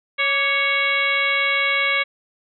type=harmonic tone with a mistuned harmonic; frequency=554.4 Hz; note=C#5; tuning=in tune; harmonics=1 / 2 / 3 / 4 / 5 / 6 / 7; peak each=-29 / -27 / -26 / -19 / -28 / -28 / -31 dBFS; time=0.18-2.04 s; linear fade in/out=20 ms; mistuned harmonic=2; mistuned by=+72 cents; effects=none